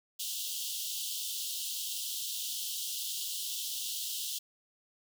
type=high-pass noise; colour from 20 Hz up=pink; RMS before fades=-37 dBFS; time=0.19-4.39 s; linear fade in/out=10 ms; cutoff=2900 Hz; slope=96 dB/octave; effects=none